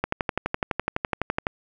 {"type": "click train", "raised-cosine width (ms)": 0.5, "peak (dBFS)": -8, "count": 18, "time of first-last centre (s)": [0.04, 1.469], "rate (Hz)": 11.9, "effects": []}